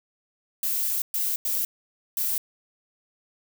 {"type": "noise bursts at uneven times", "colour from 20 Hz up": "violet", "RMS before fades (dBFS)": -26, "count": 4, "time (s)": [[0.63, 1.02], [1.14, 1.36], [1.45, 1.65], [2.17, 2.38]], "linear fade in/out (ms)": 2, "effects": []}